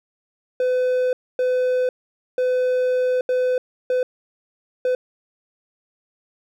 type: tone bursts at uneven times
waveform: triangle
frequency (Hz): 505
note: B4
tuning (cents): +39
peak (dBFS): -15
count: 6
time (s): 0.6-1.13 / 1.39-1.89 / 2.38-3.21 / 3.29-3.58 / 3.9-4.03 / 4.85-4.95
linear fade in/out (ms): 2
effects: none